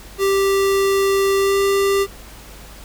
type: tone with pitch glide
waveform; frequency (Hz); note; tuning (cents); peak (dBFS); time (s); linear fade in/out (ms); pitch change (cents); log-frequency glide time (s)
square; 392 to 395.2; G4 to G4; 0 to +14; -15; 0.18-2.07; 50; +14; 1.38-1.58
effects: added 50 Hz sine -40 dBFS peak until 2.84 s + pink hiss -41 dBFS RMS until 2.84 s